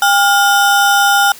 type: ring-modulated tone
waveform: square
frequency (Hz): 1108.7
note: C#6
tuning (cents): 0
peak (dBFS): -6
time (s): 0.02-1.32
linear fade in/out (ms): 2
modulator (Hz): 306
effects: white hiss -36 dBFS RMS until 1.39 s